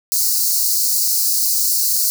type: high-pass noise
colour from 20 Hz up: white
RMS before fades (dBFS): -17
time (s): 0.12-2.1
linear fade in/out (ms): 0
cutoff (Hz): 4200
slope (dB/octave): 96
effects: none